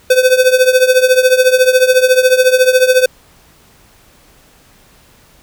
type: tone with tremolo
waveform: square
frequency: 510 Hz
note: C5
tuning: 44 cents flat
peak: -4 dBFS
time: 0.1-3.06 s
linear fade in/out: 5 ms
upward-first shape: triangle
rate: 14 Hz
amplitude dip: 85%
effects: pink hiss -47 dBFS RMS until 5.42 s